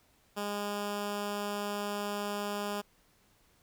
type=tone; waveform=10% pulse; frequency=204.9 Hz; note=G#3; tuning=23 cents flat; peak=-25 dBFS; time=0.36-2.82 s; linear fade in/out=20 ms; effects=pink hiss -67 dBFS RMS until 3.62 s